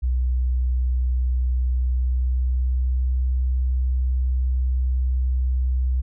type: tone with pitch glide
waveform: sine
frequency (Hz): 62.5 to 63.56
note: B1 to C2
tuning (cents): +21 to -50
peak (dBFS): -18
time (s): 0.02-6.02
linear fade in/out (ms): 20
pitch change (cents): +29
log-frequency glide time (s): 1.75-3.24
effects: none